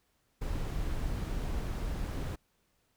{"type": "noise", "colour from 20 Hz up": "brown", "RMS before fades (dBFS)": -34, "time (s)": [0.41, 2.36], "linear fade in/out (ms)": 10, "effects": ["pink hiss -74 dBFS RMS until 2.96 s"]}